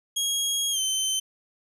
20% pulse tone with pitch glide, 3287 to 3085 Hz, G#7 to G7, -19 to -28 cents, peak -18 dBFS, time 0.16-1.2 s, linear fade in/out 10 ms, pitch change -109 cents, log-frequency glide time 0.71-0.8 s, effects none

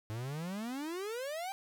45% pulse exponential sweep, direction up, 105.1 to 799 Hz, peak -37 dBFS, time 0.1-1.52 s, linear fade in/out 0 ms, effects none

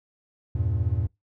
triangle chord, E diminished, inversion none, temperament equal, 82.41 / 98 / 116.54 Hz, E2 / G2 / Bb2, 0 / 0 / 0 cents, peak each -25 / -24 / -26 dBFS, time 0.55-1.07 s, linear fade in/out 5 ms, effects noise-tail reverb RT60 0.2 s tail -25 dB re dry

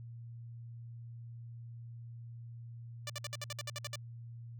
5% pulse tone bursts, 587.3 Hz, D5, in tune, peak -27 dBFS, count 11, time 3.07-3.957 s, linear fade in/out 2 ms, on 27 ms, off 59 ms, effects added 117 Hz sine -45 dBFS peak until 4.59 s

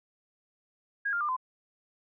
sine tone with pitch steps, 1636 / 1399.8 / 1197.6 / 1024.7 Hz, G#6 / F6 / D6 / C6, -26 / +4 / +33 / -36 cents, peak -27 dBFS, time 1.05-1.366 s, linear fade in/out 10 ms, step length 79 ms, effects none

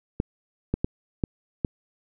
clicks, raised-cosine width 3 ms, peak -10 dBFS, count 5, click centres 0.201 / 0.74 / 0.845 / 1.238 / 1.648 s, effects none

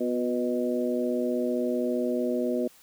harmonic tone with a mistuned harmonic, 123.47 Hz, B2, in tune, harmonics 2 / 3 / 4 / 5, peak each -28 / -30 / -31 / -32 dBFS, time 0-2.68 s, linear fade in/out 10 ms, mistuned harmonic 3, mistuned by -39 cents, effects white hiss -56 dBFS RMS until 2.82 s

